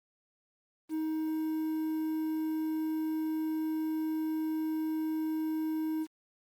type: tone with quantisation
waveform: triangle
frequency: 314.8 Hz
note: D#4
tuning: 20 cents sharp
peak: -28 dBFS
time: 0.89-6.07 s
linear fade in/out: 50 ms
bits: 9
effects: Opus 32 kbps